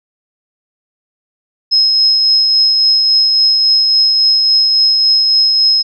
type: tone with tremolo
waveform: sine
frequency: 5140 Hz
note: E8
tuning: 45 cents flat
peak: -6 dBFS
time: 1.71-5.83 s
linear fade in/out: 20 ms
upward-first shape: triangle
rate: 3.6 Hz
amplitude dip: 30%
effects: none